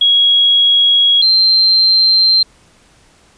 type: tone pair in turn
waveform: sine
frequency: 3314 / 4142 Hz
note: G#7 / C8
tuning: -4 / -18 cents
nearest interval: major third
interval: 386 cents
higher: second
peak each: -7 dBFS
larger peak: neither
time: 0.01-1.22 / 1.22-2.43 s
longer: neither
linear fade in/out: 5 ms
effects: pink hiss -49 dBFS RMS until 3.37 s + resampled to 22050 Hz